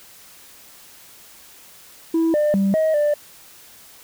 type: tone with pitch steps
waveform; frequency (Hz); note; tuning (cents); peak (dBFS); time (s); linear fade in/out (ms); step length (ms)
sine; 327.5 / 598 / 196.1 / 632 / 591; E4 / D5 / G3 / D#5 / D5; -11 / +31 / +1 / +27 / +11; -13; 2.14-3.14; 5; 200
effects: tanh soft clip ceiling -14 dBFS + white hiss -46 dBFS RMS until 4.03 s